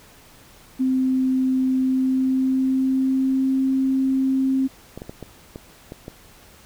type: tone with pitch glide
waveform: sine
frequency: 260.1 to 265.4 Hz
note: C4 to C4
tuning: -10 to +25 cents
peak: -17 dBFS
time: 0.79-4.68 s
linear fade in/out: 20 ms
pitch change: +35 cents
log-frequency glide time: 1.77-3.57 s
type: clicks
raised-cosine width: 2 ms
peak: -20 dBFS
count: 7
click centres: 4.976 / 5.019 / 5.095 / 5.227 / 5.559 / 5.921 / 6.081 s
effects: pink hiss -49 dBFS RMS until 6.65 s